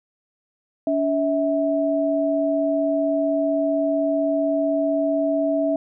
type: tone pair together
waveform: sine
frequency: 285.7 / 650 Hz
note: D4 / E5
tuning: -48 / -24 cents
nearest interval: octave + major second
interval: 1424 cents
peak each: -22 / -20 dBFS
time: 0.87-5.76 s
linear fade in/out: 2 ms
effects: none